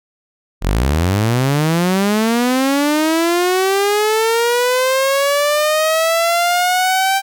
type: linear sweep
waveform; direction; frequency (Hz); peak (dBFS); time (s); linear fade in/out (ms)
sawtooth; up; 38.79 to 784; -9; 0.61-7.22; 50
effects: none